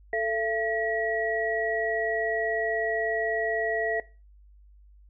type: tone cluster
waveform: sine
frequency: 440.6 / 677 / 1918 Hz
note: A4 / E5 / A#6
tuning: +2 / +46 / +49 cents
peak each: -29 dBFS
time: 0.13-4 s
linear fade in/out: 2 ms
effects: noise-tail reverb RT60 0.3 s tail -19 dB re dry + added 50 Hz sine -51 dBFS peak until 5.09 s